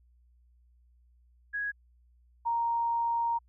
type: tone pair in turn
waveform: sine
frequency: 1661.2 / 932.3 Hz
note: G#6 / A#5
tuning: 0 / 0 cents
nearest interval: minor seventh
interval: 1000 cents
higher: first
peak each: -30 / -26 dBFS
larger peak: second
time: 1.53-1.72 / 2.45-3.39 s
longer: second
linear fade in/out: 20 ms
effects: added 60 Hz sine -60 dBFS peak until 3.48 s